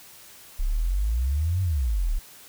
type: exponential two-way sweep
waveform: sine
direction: up then down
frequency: 32.02 to 96.3 to 32.02 Hz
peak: -21 dBFS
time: 0.59-2.19 s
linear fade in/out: 10 ms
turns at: 1.62 s
effects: white hiss -48 dBFS RMS until 2.48 s